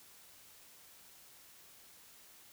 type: silence
effects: white hiss -59 dBFS RMS until 2.52 s